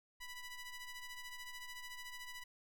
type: ring-modulated tone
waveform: sawtooth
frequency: 987.8 Hz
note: B5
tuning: in tune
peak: -40 dBFS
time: 0.2-2.44 s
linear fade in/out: 10 ms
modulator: 981 Hz
effects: none